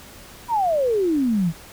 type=exponential sweep; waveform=sine; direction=down; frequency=987.8 to 155.5 Hz; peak=-17 dBFS; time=0.48-1.53 s; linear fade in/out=50 ms; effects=pink hiss -43 dBFS RMS until 1.72 s